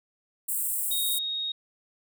pink high-pass noise, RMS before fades -29 dBFS, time 0.48-1.19 s, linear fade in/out 10 ms, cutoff 7800 Hz, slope 96 dB/octave
sine tone, 3744 Hz, A#7, 7 cents sharp, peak -28 dBFS, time 0.91-1.52 s, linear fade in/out 5 ms
effects none

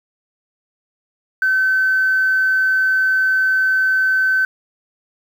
sine tone, 1530 Hz, G6, 42 cents flat, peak -12 dBFS, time 1.42-4.45 s, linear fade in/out 2 ms, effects tanh soft clip ceiling -8 dBFS + 7-bit

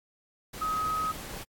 sine tone in noise, 1266 Hz, D#6, 30 cents sharp, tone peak -27 dBFS, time 0.61-1.12 s, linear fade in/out 10 ms, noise pink, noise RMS -41 dBFS, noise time 0.53-1.44 s, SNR +11 dB, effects AAC 64 kbps

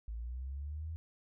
sine linear sweep, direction up, 53.7 to 82.41 Hz, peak -38 dBFS, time 0.08-0.96 s, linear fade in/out 0 ms, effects none

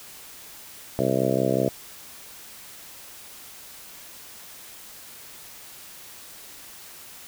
harmonic tone, 65.41 Hz, C2, in tune, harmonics 2 / 3 / 4 / 5 / 6 / 7 / 8 / 9 / 10, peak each -29 / -29 / -29 / -29 / -29 / -29 / -29 / -29 / -29 dBFS, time 0.99-1.69 s, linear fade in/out 0 ms, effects white hiss -44 dBFS RMS until 7.27 s

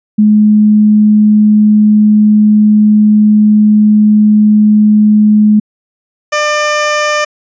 sine / 15% pulse tone pair in turn, 211.6 / 598.5 Hz, G#3 / D5, +33 / +33 cents, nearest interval octave + tritone, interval 1800 cents, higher second, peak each -3 dBFS, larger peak neither, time 0.18-5.6 / 6.32-7.25 s, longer first, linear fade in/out 10 ms, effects resampled to 16000 Hz

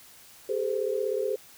sine tone cluster, 397.9 / 434.3 / 514 Hz, G4 / A4 / C5, +26 / -23 / -31 cents, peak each -30 dBFS, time 0.49-1.36 s, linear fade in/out 5 ms, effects white hiss -52 dBFS RMS until 1.57 s

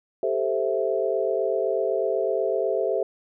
sine chord, A minor seventh, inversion third, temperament equal, 392 / 440 / 523.3 / 659.3 Hz, G4 / A4 / C5 / E5, 0 / 0 / 0 / 0 cents, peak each -27 dBFS, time 0.23-3.03 s, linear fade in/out 2 ms, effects none

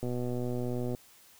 click train, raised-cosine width 2 ms, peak -22 dBFS, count 114, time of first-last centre 0.03-0.949 s, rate 123 Hz, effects white hiss -58 dBFS RMS until 1.39 s

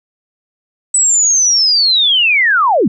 sine linear sweep, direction down, 8020 to 164.81 Hz, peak -8 dBFS, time 0.94-2.88 s, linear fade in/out 5 ms, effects none

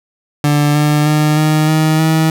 30% pulse tone with pitch steps, 146.83 / 149.22 / 151.66 / 154.13 / 156.64 / 159.2 Hz, D3 / D3 / D#3 / D#3 / D#3 / D#3, 0 / +28 / -44 / -16 / +12 / +40 cents, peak -7 dBFS, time 0.44-2.3 s, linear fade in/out 2 ms, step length 310 ms, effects none

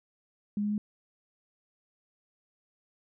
sine tone with pitch steps, 206.1 / 207.8 / 209.5 Hz, G#3 / G#3 / G#3, -13 / +1 / +15 cents, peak -27 dBFS, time 0.57-0.78 s, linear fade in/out 2 ms, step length 70 ms, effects none

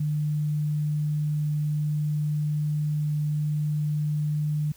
sine tone, 150.1 Hz, D3, 38 cents sharp, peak -23 dBFS, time 0-4.72 s, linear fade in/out 5 ms, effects added 60 Hz sine -58 dBFS peak until 4.76 s + white hiss -55 dBFS RMS until 4.76 s

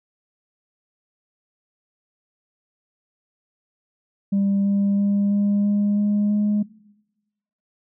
sine tone with pitch steps, 198.3 / 199.91 / 201.5 / 203.2 / 204.8 / 206.5 / 208.2 Hz, G3 / G3 / G3 / G#3 / G#3 / G#3 / G#3, +20 / +34 / +48 / -38 / -24 / -10 / +5 cents, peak -15 dBFS, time 4.32-6.63 s, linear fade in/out 10 ms, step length 330 ms, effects noise-tail reverb RT60 1.0 s tail -21 dB re dry + tanh soft clip ceiling -15 dBFS

